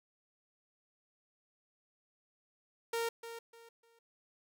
sawtooth tone with echo, 462.1 Hz, A#4, 15 cents flat, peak -29 dBFS, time 2.93-3.09 s, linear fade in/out 5 ms, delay 300 ms, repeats 3, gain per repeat -11 dB, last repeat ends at 3.99 s, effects none

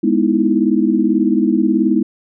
sine chord, E major seventh, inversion first, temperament equal, 207.7 / 246.9 / 311.1 / 329.6 Hz, G#3 / B3 / D#4 / E4, 0 / 0 / 0 / 0 cents, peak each -17 dBFS, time 0.03-2.03 s, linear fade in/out 10 ms, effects none

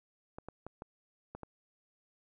clicks, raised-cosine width 1 ms, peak -29 dBFS, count 6, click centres 0.385 / 0.486 / 0.666 / 0.821 / 1.35 / 1.433 s, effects none

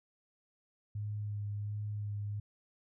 sine tone with vibrato, 103.83 Hz, G#2, in tune, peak -35 dBFS, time 0.95-2.4 s, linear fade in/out 5 ms, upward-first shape sine, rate 1.4 Hz, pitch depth 17 cents each way, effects none

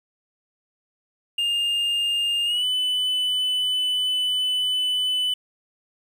triangle tone with pitch glide, 2816 to 3001 Hz, F7 to F#7, +14 to +24 cents, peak -19 dBFS, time 1.38-5.34 s, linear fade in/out 5 ms, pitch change +110 cents, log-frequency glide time 2.45-2.65 s, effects 9-bit

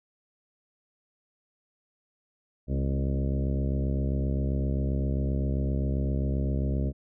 harmonic tone with a mistuned harmonic, 67.6 Hz, C#2, 43 cents flat, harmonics 1 / 2 / 3 / 4 / 5 / 6 / 7 / 8 / 9, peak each -27 / -30 / -34 / -37 / -40 / -42 / -44 / -45 / -43 dBFS, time 2.67-6.93 s, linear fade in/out 50 ms, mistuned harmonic 3, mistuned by +41 cents, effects none

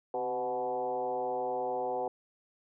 sine tone with frequency modulation, 622.3 Hz, D#5, in tune, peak -30 dBFS, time 0.14-2.08 s, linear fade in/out 2 ms, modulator 120 Hz, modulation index 2, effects none

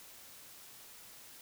silence, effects white hiss -54 dBFS RMS until 1.41 s

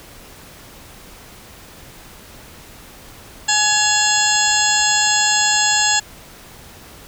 harmonic tone with a mistuned harmonic, 844 Hz, G#5, 28 cents sharp, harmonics 1 / 2 / 3 / 4 / 5 / 6 / 8 / 9, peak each -21 / -20 / -24 / -23 / -23 / -26 / -21 / -20 dBFS, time 3.48-6 s, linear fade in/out 10 ms, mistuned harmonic 3, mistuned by +150 cents, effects pink hiss -41 dBFS RMS until 7.07 s

